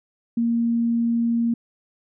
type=tone; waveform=sine; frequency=233.1 Hz; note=A#3; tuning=in tune; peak=-18 dBFS; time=0.37-1.54 s; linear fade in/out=5 ms; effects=none